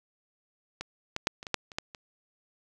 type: clicks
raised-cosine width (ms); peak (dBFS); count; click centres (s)
0.2; -18 / -14 / -7 / -25 / -21 / -8 / -28 / -13 / -25; 9; 0.81 / 1.164 / 1.271 / 1.429 / 1.468 / 1.543 / 1.718 / 1.785 / 1.948
effects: none